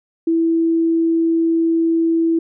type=tone; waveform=sine; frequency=329.6 Hz; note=E4; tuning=in tune; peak=-13 dBFS; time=0.27-2.39 s; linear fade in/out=5 ms; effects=none